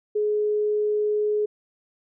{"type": "tone", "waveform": "sine", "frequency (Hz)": 420.9, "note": "G#4", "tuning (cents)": 23, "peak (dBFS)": -20, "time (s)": [0.15, 1.46], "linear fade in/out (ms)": 10, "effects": []}